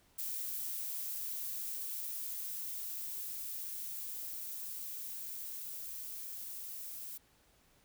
violet noise with level ramp, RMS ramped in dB -39 to -45 dBFS, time 0.18-7.18 s, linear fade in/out 10 ms, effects pink hiss -68 dBFS RMS until 7.84 s

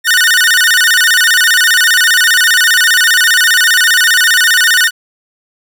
sawtooth tone with vibrato, 1645 Hz, G#6, 17 cents flat, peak -3 dBFS, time 0.04-4.91 s, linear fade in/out 50 ms, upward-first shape square, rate 15 Hz, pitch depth 180 cents each way, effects none

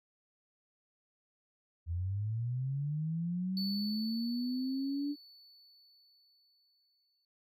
sine linear sweep, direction up, 81 to 293 Hz, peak -32 dBFS, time 1.86-5.16 s, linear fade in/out 50 ms
triangle tone with exponential decay, 4467 Hz, C#8, 12 cents sharp, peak -35 dBFS, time 3.57-7.25 s, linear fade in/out 1 ms, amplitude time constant 800 ms
effects none

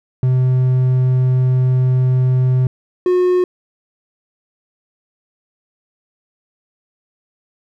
triangle tone pair in turn, 128.1 / 362.3 Hz, C3 / F#4, -36 / -36 cents, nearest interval octave + tritone, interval 1800 cents, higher second, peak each -9 dBFS, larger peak neither, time 0.23-2.67 / 3.06-3.44 s, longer first, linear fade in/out 2 ms, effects none

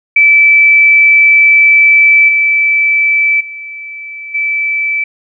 sine tone with level steps, 2315 Hz, D7, 25 cents flat, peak -3 / -7 / -23 / -11 dBFS, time 0.16-5.04 s, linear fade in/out 5 ms, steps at 2.28 / 3.4 / 4.34 s, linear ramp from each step 10 ms, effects none

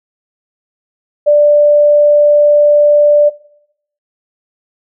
sine tone, 589 Hz, D5, 5 cents sharp, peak -4 dBFS, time 1.26-3.3 s, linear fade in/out 20 ms, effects noise-tail reverb RT60 0.7 s tail -19 dB re dry

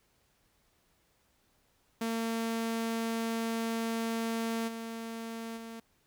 sawtooth tone with level steps, 227.5 Hz, A#3, 42 cents flat, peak -27 / -34 / -38 dBFS, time 2.01-5.8 s, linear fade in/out 5 ms, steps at 4.67 / 5.56 s, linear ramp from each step 20 ms, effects pink hiss -71 dBFS RMS until 6.06 s

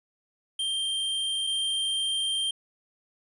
square tone pair in turn, 3167 / 3167 Hz, G7 / G7, +17 / +17 cents, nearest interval unison, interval 0 cents, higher neither, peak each -27 / -26 dBFS, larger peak second, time 0.59-1.47 / 1.47-2.51 s, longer second, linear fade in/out 5 ms, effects resampled to 24000 Hz

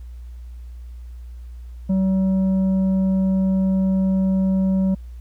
sine tone with tanh clipping, 190 Hz, F#3, 46 cents sharp, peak -17 dBFS, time 1.89-4.95 s, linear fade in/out 10 ms, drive 6 dB, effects added 60 Hz sine -33 dBFS peak until 5.2 s + pink hiss -61 dBFS RMS until 5.2 s

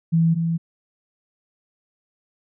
sine tone pair in turn, 164.81 / 165.96 Hz, E3 / E3, 0 / +12 cents, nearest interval unison, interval 12 cents, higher second, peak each -14 / -19 dBFS, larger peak first, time 0.12-0.35 / 0.35-0.58 s, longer neither, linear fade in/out 20 ms, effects none

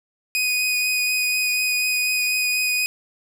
sawtooth tone with vibrato, 2489 Hz, D#7, in tune, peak -16 dBFS, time 0.35-2.86 s, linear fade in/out 0 ms, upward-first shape sine, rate 4.1 Hz, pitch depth 10 cents each way, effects none

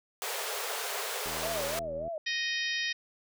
pink high-pass noise, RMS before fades -35 dBFS, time 0.22-1.79 s, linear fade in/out 0 ms, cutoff 400 Hz, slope 96 dB/octave
click train, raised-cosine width 2 ms, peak -32 dBFS, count 67, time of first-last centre 1.26-2.079 s, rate 80.6 Hz
sine tone with vibrato, 614 Hz, D#5, 23 cents flat, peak -33 dBFS, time 1.43-2.18 s, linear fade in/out 2 ms, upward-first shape sine, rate 3.4 Hz, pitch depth 180 cents each way
harmonic tone, 622.3 Hz, D#5, in tune, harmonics 3 / 4 / 5 / 6 / 7 / 8 / 9, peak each -33 / -36 / -39 / -37 / -44 / -40 / -42 dBFS, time 2.26-2.93 s, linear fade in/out 10 ms
effects none

